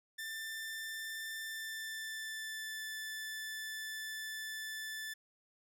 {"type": "tone with pitch glide", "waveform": "sawtooth", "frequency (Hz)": [1781, 1753.4], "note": ["A6", "A6"], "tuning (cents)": [21, -7], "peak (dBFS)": -37, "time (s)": [0.18, 5.14], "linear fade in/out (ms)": 10, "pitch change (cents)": -28, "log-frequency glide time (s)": [1.39, 2.87], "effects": []}